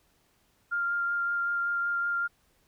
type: tone with vibrato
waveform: sine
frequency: 1396.9 Hz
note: F6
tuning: in tune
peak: -26 dBFS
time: 0.71-2.28 s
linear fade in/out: 20 ms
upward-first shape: sine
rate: 5.3 Hz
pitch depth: 11 cents each way
effects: pink hiss -68 dBFS RMS until 2.67 s